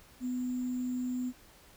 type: tone with sample-and-hold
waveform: sine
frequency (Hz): 250.6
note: B3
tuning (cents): +25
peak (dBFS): -31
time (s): 0.2-1.33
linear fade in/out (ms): 50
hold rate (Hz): 7350
effects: pink hiss -58 dBFS RMS until 1.76 s